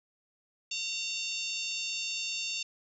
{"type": "harmonic tone with a mistuned harmonic", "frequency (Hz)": 905, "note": "A5", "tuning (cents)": 48, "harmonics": [3, 4, 5, 6, 7, 8], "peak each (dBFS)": [-36, -39, -40, -42, -43, -43], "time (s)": [0.71, 2.63], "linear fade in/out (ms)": 5, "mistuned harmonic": 3, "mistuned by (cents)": 24, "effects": []}